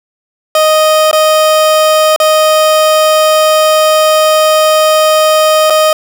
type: tone with dropouts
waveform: 30% pulse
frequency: 622.3 Hz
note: D#5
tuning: in tune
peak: -3 dBFS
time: 0.55-5.93 s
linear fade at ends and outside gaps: 2 ms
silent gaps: 1.113-1.129 / 2.162-2.2 / 5.7-5.704 s
effects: none